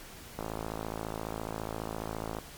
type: click train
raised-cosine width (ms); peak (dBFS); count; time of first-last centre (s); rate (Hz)
1; -21; 110; 0.39-2.386; 54.6
effects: pink hiss -48 dBFS RMS until 2.57 s + MP3 96 kbps